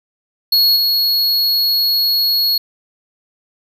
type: tone with level steps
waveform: square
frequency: 4332 Hz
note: C#8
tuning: 41 cents flat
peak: -10 / -13 dBFS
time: 0.52-2.58 s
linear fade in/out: 5 ms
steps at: 0.76 s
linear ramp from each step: 5 ms
effects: none